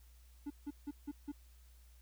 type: tone bursts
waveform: triangle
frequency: 289.6 Hz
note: D4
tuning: 24 cents flat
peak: -37 dBFS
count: 5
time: 0.46-1.32 s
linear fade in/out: 10 ms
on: 44 ms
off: 160 ms
effects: added 60 Hz sine -58 dBFS peak until 2.01 s + white hiss -70 dBFS RMS until 2.01 s